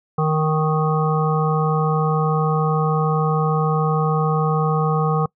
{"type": "harmonic tone with a mistuned harmonic", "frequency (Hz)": 155.56, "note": "D#3", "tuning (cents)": 0, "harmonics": [1, 3, 5, 7, 8], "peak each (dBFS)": [-18, -23, -25, -26, -27], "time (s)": [0.18, 5.26], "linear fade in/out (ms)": 5, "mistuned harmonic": 7, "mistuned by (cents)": 17, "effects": ["noise-tail reverb RT60 0.1 s tail -25 dB re dry"]}